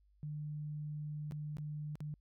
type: tone with dropouts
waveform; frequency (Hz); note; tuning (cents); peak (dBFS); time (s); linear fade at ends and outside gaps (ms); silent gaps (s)
sine; 150; D3; +37; -39; 0.23-2.14; 0; 1.311-1.321 / 1.569-1.584 / 1.955-2.005
effects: added 50 Hz sine -66 dBFS peak until 2.2 s